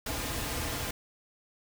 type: noise with comb filter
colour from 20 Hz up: pink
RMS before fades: -34 dBFS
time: 0.06-0.91 s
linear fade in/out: 5 ms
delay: 5.3 ms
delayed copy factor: -0.55
effects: none